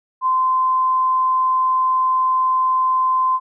sine tone, 1034 Hz, C6, 21 cents flat, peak -14 dBFS, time 0.21-3.4 s, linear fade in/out 50 ms, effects none

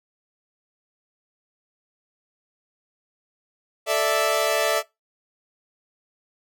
sawtooth chord, A suspended fourth, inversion none, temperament equal, 440 / 587.3 / 659.3 Hz, A4 / D5 / E5, 0 / 0 / 0 cents, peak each -23 / -20 / -18 dBFS, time 3.86-4.83 s, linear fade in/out 50 ms, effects noise-tail reverb RT60 0.2 s tail -21 dB re dry

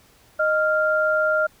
sine tone pair together, 620.5 / 1393 Hz, D#5 / F6, -5 / -5 cents, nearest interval octave + major second, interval 1400 cents, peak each -20 dBFS, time 0.39-1.47 s, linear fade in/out 10 ms, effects pink hiss -55 dBFS RMS until 1.6 s

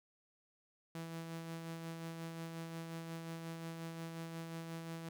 sawtooth tone with tremolo, 164.81 Hz, E3, in tune, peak -38 dBFS, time 0.95-5.09 s, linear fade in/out 2 ms, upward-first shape sine, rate 5.6 Hz, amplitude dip 35%, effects none

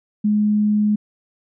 sine tone, 210 Hz, G#3, 19 cents sharp, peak -14 dBFS, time 0.24-0.96 s, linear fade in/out 10 ms, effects none

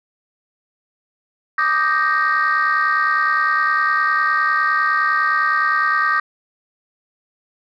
sine chord, Eb major seventh, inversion third, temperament equal, 1174.7 / 1244.5 / 1568 / 1864.7 Hz, D6 / Eb6 / G6 / Bb6, 0 / 0 / 0 / 0 cents, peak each -19 / -19 / -19 / -19 dBFS, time 1.58-6.2 s, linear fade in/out 5 ms, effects tanh soft clip ceiling -9 dBFS

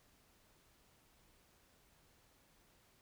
silence, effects pink hiss -70 dBFS RMS until 3.01 s

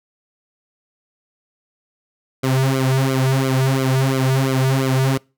sawtooth tone with flanger, 132.6 Hz, C3, 23 cents sharp, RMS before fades -17 dBFS, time 2.43-5.18 s, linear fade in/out 10 ms, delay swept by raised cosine 1.1 to 3.8 ms, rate 2.9 Hz, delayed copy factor -0.95, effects noise-tail reverb RT60 0.3 s tail -26 dB re dry

